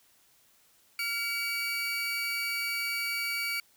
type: tone pair together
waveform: 30% pulse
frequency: 1396.9 / 2281 Hz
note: F6 / C#7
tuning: 0 / +49 cents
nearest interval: minor sixth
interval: 849 cents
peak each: -36 / -28 dBFS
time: 0.99-3.6 s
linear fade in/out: 2 ms
effects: white hiss -64 dBFS RMS until 3.76 s